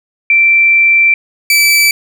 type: tone pair in turn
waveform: sine / sawtooth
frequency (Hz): 2345 / 2315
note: D7 / D7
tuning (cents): -3 / -25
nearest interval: unison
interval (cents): 22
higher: first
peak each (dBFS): -5 / -3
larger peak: second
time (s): 0.3-1.14 / 1.5-1.91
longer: first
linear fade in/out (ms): 2
effects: none